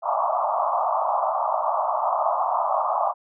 pink band-pass noise, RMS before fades -23 dBFS, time 0.02-3.14 s, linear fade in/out 50 ms, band 610 to 1200 Hz, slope 96 dB/octave, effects none

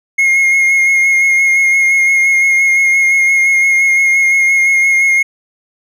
triangle tone with vibrato, 2150 Hz, C7, 47 cents sharp, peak -6 dBFS, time 0.18-5.23 s, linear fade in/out 10 ms, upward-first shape sine, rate 5.8 Hz, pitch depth 20 cents each way, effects none

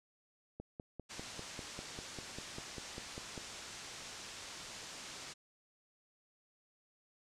click train, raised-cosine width 2 ms, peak -31 dBFS, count 15, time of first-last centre 0.6-3.378 s, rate 5.04 Hz
white low-pass noise, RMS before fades -49 dBFS, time 1.09-5.34 s, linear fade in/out 20 ms, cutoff 7400 Hz, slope 24 dB/octave
effects low-pass 12000 Hz 12 dB/octave

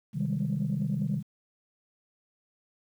sine chord, Ab major seventh, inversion first, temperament equal with one note detuned, 130.81 / 155.56 / 196 / 206 Hz, C3 / Eb3 / G3 / Ab3, 0 / 0 / 0 / -14 cents, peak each -32 / -30 / -31 / -33 dBFS, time 0.13-1.23 s, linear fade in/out 50 ms, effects tanh soft clip ceiling -20 dBFS + 10-bit

